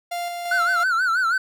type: tone with tremolo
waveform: 45% pulse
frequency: 697 Hz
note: F5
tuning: 4 cents flat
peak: -25 dBFS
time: 0.11-0.84 s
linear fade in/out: 10 ms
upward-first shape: square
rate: 2.9 Hz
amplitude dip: 30%
type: tone with vibrato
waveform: triangle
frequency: 1427 Hz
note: F6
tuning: 37 cents sharp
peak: -16 dBFS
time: 0.51-1.38 s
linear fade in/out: 5 ms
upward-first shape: sine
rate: 6.2 Hz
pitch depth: 130 cents each way
effects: none